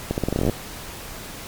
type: accelerating click train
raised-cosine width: 2 ms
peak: -8 dBFS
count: 14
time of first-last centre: 0.11-0.497 s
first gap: 69 ms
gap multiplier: 0.84
effects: pink hiss -36 dBFS RMS until 1.47 s + MP3 96 kbps